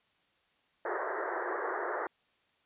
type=band-pass noise; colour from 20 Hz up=pink; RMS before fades=-35 dBFS; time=0.85-2.07 s; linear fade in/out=2 ms; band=340 to 1900 Hz; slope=96 dB/octave; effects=white hiss -71 dBFS RMS until 2.65 s + resampled to 8000 Hz